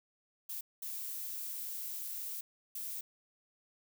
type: noise bursts at uneven times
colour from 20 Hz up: violet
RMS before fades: -41 dBFS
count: 3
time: 0.49-0.61 / 0.82-2.41 / 2.75-3.01 s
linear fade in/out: 5 ms
effects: none